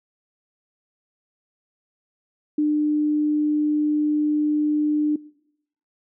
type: tone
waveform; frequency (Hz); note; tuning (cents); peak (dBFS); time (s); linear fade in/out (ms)
sine; 300; D4; +37; -17; 2.58-5.16; 5
effects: noise-tail reverb RT60 0.8 s tail -23 dB re dry